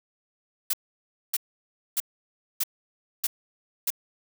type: noise bursts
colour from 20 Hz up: blue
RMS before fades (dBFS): -25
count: 6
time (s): 0.7-3.904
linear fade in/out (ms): 5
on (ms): 34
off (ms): 600
effects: none